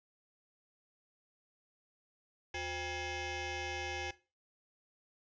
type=ring-modulated tone; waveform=15% pulse; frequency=440 Hz; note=A4; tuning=in tune; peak=-28 dBFS; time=2.54-4.11 s; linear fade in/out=5 ms; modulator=1240 Hz; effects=noise-tail reverb RT60 0.3 s tail -17 dB re dry + resampled to 16000 Hz